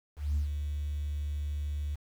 sine tone with ADSR envelope, 73.42 Hz, D2, in tune, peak -23 dBFS, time 0.16-1.96 s, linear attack 200 ms, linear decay 110 ms, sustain -7 dB, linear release 17 ms, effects tanh soft clip ceiling -24 dBFS + 9-bit

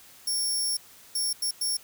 20% pulse tone bursts at uneven times, 5480 Hz, F8, 34 cents flat, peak -20 dBFS, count 4, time 0.27-0.77 / 1.15-1.33 / 1.42-1.51 / 1.61-1.77 s, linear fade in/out 5 ms, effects white hiss -52 dBFS RMS until 1.83 s

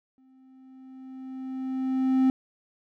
triangle tone with exponential growth, 261.6 Hz, C4, in tune, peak -15 dBFS, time 0.18-2.3 s, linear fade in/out 1 ms, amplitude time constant 460 ms, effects none

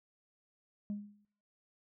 sine tone with exponential decay, 205.8 Hz, G#3, 16 cents flat, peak -31 dBFS, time 0.9-1.25 s, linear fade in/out 0 ms, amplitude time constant 74 ms, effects noise-tail reverb RT60 0.7 s tail -25 dB re dry + tanh soft clip ceiling -32 dBFS

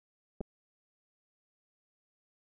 clicks, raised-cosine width 2 ms, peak -25 dBFS, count 2, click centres 0.407 / 0.412 s, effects none

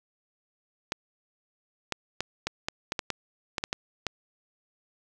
clicks, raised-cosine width 0.2 ms, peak -11 dBFS, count 12, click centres 0.921 / 1.923 / 2.206 / 2.47 / 2.685 / 2.921 / 2.992 / 3.103 / 3.582 / 3.639 / 3.729 / 4.067 s, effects none

